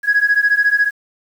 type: beating tone pair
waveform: sine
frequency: 1657 / 1671 Hz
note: G#6 / G#6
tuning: -4 / +10 cents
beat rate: 14 Hz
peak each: -14 / -13 dBFS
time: 0.03-0.91 s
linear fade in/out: 50 ms
effects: tanh soft clip ceiling -6 dBFS + 7-bit